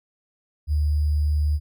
sine tone with sample-and-hold, 74.7 Hz, D2, 30 cents sharp, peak -18 dBFS, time 0.67-1.6 s, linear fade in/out 50 ms, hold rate 4900 Hz, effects none

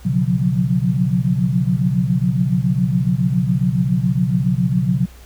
sine tone cluster, 124.8 / 141.3 / 176.4 / 183.6 Hz, B2 / C#3 / F3 / F#3, +19 / +34 / +18 / -13 cents, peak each -20 dBFS, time 0.05-5.06 s, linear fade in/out 10 ms, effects added 60 Hz sine -39 dBFS peak until 5.25 s + pink hiss -47 dBFS RMS until 5.25 s

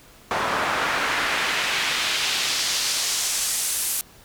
pink noise with band-pass filter sweep, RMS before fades -24 dBFS, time 0.31-4.01 s, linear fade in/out 0 ms, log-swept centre 970 to 11000 Hz, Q 1.1, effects pink hiss -50 dBFS RMS until 4.24 s

